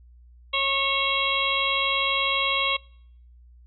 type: harmonic tone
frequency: 548 Hz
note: C#5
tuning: 20 cents flat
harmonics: 1 / 2 / 4 / 5 / 6 / 7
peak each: -33 / -28 / -28 / -28 / -27 / -31 dBFS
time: 0.53-2.77 s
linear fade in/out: 10 ms
effects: noise-tail reverb RT60 0.7 s tail -26 dB re dry + added 60 Hz sine -48 dBFS peak until 3.66 s